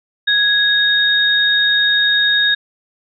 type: tone pair together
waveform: sine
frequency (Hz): 1661.2 / 3729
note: G#6 / A#7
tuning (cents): 0 / 0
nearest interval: octave + major second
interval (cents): 1400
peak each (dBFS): -14 / -14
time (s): 0.27-2.55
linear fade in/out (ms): 10
effects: none